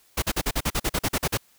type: noise bursts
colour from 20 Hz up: pink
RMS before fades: -24 dBFS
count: 13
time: 0.17-1.375 s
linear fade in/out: 10 ms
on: 53 ms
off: 43 ms
effects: white hiss -60 dBFS RMS until 1.58 s